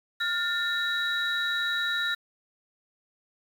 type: tone cluster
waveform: sine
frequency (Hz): 1408 / 1790 / 3863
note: F6 / A6 / B7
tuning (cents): +14 / +29 / -39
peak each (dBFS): -29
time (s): 0.2-2.15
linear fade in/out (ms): 10
effects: tanh soft clip ceiling -18 dBFS + 8-bit